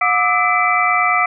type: tone cluster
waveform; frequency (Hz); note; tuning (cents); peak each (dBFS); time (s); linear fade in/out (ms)
sine; 722 / 1187 / 1296 / 2012 / 2330; F#5 / D6 / E6 / B6 / D7; -43 / +18 / -30 / +32 / -14; -19; 0.01-1.26; 5
effects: none